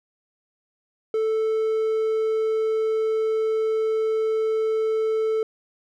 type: tone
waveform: triangle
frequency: 440 Hz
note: A4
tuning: in tune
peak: -18 dBFS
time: 1.14-5.43 s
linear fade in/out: 2 ms
effects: none